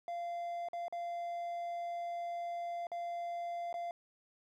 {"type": "tone with dropouts", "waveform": "triangle", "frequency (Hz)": 691, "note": "F5", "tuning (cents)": -19, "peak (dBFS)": -35, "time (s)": [0.08, 3.91], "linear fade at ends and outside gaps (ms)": 1, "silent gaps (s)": [[0.686, 0.732], [0.882, 0.925], [2.869, 2.917], [3.728, 3.741]], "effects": []}